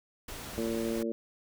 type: noise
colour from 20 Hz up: pink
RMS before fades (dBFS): -42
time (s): 0.28-1.03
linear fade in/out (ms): 5
type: harmonic tone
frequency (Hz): 114.1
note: A#2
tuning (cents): -37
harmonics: 2 / 3 / 4 / 5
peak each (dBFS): -34 / -34 / -36 / -39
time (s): 0.58-1.12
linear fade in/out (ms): 0
effects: none